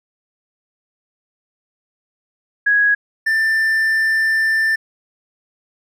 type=tone pair in turn; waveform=sine / triangle; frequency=1662 / 1780.3 Hz; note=G#6 / A6; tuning=+1 / +20 cents; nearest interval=minor second; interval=119 cents; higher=second; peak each=-11 / -12 dBFS; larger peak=first; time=2.66-2.95 / 3.26-4.76 s; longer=second; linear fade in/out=10 ms; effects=none